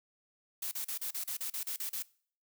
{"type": "noise bursts", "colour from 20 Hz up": "blue", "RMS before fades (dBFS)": -37, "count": 11, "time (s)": [0.62, 2.025], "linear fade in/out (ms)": 5, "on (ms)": 95, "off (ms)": 36, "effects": ["noise-tail reverb RT60 0.5 s tail -22 dB re dry"]}